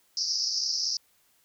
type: band-pass noise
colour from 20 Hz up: pink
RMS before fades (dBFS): -29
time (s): 0.17-0.97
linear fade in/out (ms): 2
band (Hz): 4800 to 5700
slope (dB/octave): 96
effects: white hiss -66 dBFS RMS until 1.44 s